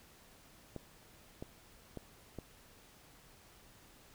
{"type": "clicks", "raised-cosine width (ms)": 2, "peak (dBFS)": -29, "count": 4, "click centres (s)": [0.763, 1.425, 1.973, 2.387], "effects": ["pink hiss -61 dBFS RMS until 4.14 s"]}